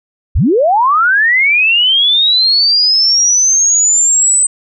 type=linear sweep; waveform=sine; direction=up; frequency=34.25 to 8150 Hz; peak=-7 dBFS; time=0.35-4.47 s; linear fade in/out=10 ms; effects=none